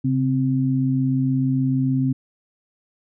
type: tone pair together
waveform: sine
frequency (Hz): 134.94 / 261.6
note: C#3 / C4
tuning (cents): -46 / 0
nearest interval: major seventh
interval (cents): 1146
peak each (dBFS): -20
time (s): 0.04-2.13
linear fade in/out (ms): 10
effects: none